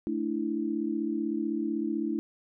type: chord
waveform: sine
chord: A suspended fourth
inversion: none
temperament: equal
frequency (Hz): 220 / 293.7 / 329.6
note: A3 / D4 / E4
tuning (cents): 0 / 0 / 0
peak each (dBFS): -33 / -32 / -31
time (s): 0.07-2.19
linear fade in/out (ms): 0
effects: none